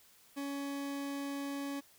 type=tone; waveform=40% pulse; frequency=280 Hz; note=C#4; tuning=18 cents sharp; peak=-36 dBFS; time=0.36-1.81 s; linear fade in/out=20 ms; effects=white hiss -63 dBFS RMS until 1.98 s